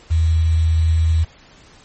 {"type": "tone with quantisation", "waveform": "sine", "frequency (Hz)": 81, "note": "E2", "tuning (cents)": -30, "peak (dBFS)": -12, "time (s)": [0.1, 1.25], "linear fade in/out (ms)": 20, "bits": 6, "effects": ["pink hiss -47 dBFS RMS until 1.84 s", "MP3 32 kbps"]}